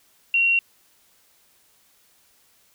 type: tone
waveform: sine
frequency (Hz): 2744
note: F7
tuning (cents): -31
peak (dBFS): -16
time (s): 0.34-0.59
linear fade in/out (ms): 2
effects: white hiss -60 dBFS RMS until 2.74 s